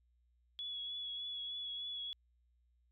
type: tone with vibrato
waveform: sine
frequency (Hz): 3381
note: G#7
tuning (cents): +30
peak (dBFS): -40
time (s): 0.59-2.13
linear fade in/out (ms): 0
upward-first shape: triangle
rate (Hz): 3.3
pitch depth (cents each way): 24
effects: added 60 Hz sine -70 dBFS peak until 2.91 s